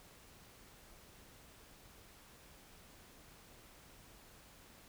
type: silence
effects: pink hiss -60 dBFS RMS until 4.88 s